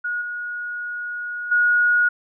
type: tone with level steps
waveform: sine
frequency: 1448 Hz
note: F#6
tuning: 38 cents flat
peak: -22 / -26 / -14 dBFS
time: 0.04-2.09 s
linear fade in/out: 10 ms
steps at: 0.21 / 1.51 s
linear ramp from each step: 10 ms
effects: none